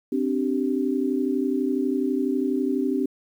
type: chord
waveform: sine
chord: C suspended second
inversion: none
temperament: equal with one note detuned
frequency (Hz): 261.6 / 293.7 / 387.7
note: C4 / D4 / G4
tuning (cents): 0 / 0 / -19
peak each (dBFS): -24 / -26 / -27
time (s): 0.12-3.06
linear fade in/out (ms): 5
effects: 9-bit